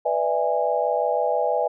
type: chord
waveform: sine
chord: E dominant seventh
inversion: second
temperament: just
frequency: 494.4 / 593.3 / 659.3 / 824.1 Hz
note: B4 / D5 / E5 / G#5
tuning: +2 / +18 / 0 / -14 cents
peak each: -25 dBFS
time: 0.05-1.68 s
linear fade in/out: 10 ms
effects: none